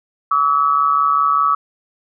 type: tone pair together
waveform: sine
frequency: 1145 / 1290.1 Hz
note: D6 / E6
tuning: -44 / -38 cents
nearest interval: major second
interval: 206 cents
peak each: -15 / -15 dBFS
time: 0.31-1.55 s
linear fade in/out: 5 ms
effects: none